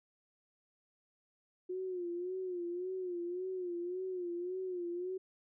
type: tone with vibrato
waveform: sine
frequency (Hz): 360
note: F#4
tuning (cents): -47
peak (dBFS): -36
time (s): 1.69-5.18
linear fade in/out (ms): 10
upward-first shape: sine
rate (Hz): 1.8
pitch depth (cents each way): 75
effects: none